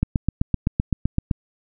click train, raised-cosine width 5 ms, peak -6 dBFS, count 11, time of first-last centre 0.03-1.312 s, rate 7.8 Hz, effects none

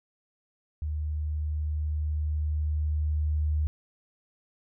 sine tone with level ramp, 76 Hz, D#2, 40 cents flat, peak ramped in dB -28 to -23 dBFS, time 0.82-3.67 s, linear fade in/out 0 ms, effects none

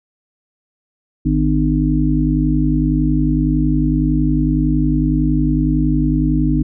harmonic tone with a mistuned harmonic, 50.9 Hz, G#1, 34 cents flat, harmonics 1 / 3 / 5 / 6, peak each -18 / -18 / -18 / -18 dBFS, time 1.25-6.63 s, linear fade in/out 10 ms, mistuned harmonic 1, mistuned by +120 cents, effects none

